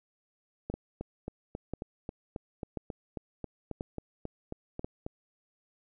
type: two click trains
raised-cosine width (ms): 2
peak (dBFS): -23 / -21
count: 17 / 5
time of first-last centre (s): 0.74-5.064 / 0.7-4.845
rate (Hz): 3.7 / 0.965
effects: none